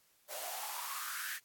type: noise with high-pass filter sweep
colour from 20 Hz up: white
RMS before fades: -41 dBFS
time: 0.28-1.4 s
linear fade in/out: 50 ms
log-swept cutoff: 570 to 1800 Hz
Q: 7.5
effects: white hiss -70 dBFS RMS until 1.44 s + AAC 64 kbps